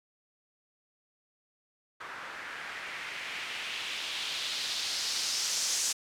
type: noise with low-pass filter sweep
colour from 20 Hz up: blue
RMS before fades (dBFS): -35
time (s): 2-5.93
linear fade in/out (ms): 10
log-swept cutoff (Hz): 1400 to 6700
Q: 2
effects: none